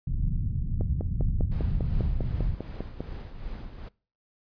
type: low-pass noise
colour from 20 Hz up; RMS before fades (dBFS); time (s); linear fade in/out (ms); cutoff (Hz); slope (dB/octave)
pink; -27; 0.07-2.55; 5; 160; 24
type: click train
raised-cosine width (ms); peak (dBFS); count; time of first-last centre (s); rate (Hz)
2; -18; 12; 0.81-3.006; 5.01
type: noise with tremolo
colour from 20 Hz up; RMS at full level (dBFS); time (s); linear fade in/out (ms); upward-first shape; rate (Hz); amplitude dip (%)
brown; -36; 1.51-3.89; 10; triangle; 2.6; 55
effects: noise-tail reverb RT60 0.4 s tail -24 dB re dry + resampled to 11025 Hz